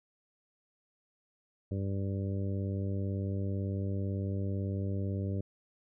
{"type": "harmonic tone", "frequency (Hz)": 98, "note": "G2", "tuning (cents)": 0, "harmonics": [1, 2, 3, 4, 5, 6], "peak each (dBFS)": [-32, -38, -42, -44, -46, -48], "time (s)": [1.71, 5.41], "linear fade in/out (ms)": 5, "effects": []}